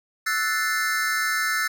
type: chord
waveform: square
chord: F# half-diminished seventh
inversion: third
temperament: equal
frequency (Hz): 1318.5 / 1480 / 1760 / 2093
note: E6 / F#6 / A6 / C7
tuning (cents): 0 / 0 / 0 / 0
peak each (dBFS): -29 / -29 / -26 / -31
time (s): 0.26-1.68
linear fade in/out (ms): 10
effects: none